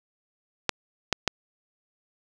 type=clicks; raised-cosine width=0.2 ms; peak=-4 dBFS; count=3; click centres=0.693 / 1.127 / 1.277 s; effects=none